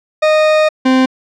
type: tone pair in turn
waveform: 40% pulse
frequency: 618 / 259.8 Hz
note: D#5 / C4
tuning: -12 / -12 cents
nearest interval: octave + minor third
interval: 1500 cents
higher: first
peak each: -7 dBFS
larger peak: neither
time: 0.22-0.69 / 0.85-1.06 s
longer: first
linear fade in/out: 10 ms
effects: low-pass 4000 Hz 12 dB/octave